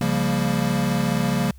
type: chord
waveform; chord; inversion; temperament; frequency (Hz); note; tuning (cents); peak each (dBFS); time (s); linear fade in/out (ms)
square; G half-diminished seventh; second; equal with one note detuned; 138.59 / 174.61 / 198.85 / 233.1; Db3 / F3 / G3 / Bb3; 0 / 0 / +25 / 0; -26; 0.01-1.51; 2
effects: added 65 Hz sine -41 dBFS peak until 1.58 s + white hiss -60 dBFS RMS until 1.58 s